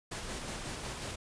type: noise with tremolo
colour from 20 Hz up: pink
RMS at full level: -39 dBFS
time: 0.11-1.16 s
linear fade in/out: 10 ms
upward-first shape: square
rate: 5.5 Hz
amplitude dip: 25%
effects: resampled to 22050 Hz